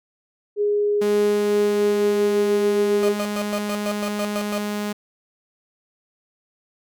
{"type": "tone with pitch glide", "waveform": "sine", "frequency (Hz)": [413.2, 408], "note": ["G#4", "G#4"], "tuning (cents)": [-9, -31], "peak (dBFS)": -17, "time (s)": [0.56, 3.16], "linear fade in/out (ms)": 50, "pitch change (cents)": -22, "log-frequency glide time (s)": [1.35, 2.54]}
{"type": "tone", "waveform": "sawtooth", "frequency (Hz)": 207.7, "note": "G#3", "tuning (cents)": 0, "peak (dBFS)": -20, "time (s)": [1.01, 4.93], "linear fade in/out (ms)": 10}
{"type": "tone bursts", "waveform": "35% pulse", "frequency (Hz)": 615, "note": "D#5", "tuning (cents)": -20, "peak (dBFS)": -23, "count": 10, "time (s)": [3.03, 4.58], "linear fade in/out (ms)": 0, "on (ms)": 56, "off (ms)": 110}
{"effects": []}